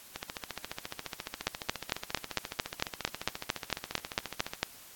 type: two click trains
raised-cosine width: 0.2 ms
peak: -9 / -19 dBFS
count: 15 / 64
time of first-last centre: 1.47-4.63 / 0.16-4.535 s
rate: 4.43 / 14.4 Hz
effects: white hiss -52 dBFS RMS until 4.95 s + AAC 64 kbps